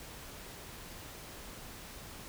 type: silence
effects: pink hiss -48 dBFS RMS until 2.28 s